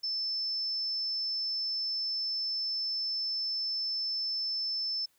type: tone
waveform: sine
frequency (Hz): 5280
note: E8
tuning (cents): +2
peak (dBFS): -30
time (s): 0.03-5.06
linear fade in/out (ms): 10
effects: white hiss -70 dBFS RMS until 5.18 s